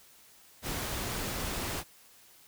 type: noise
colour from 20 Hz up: pink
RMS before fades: -35 dBFS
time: 0.62-1.84 s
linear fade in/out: 50 ms
effects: white hiss -58 dBFS RMS until 2.47 s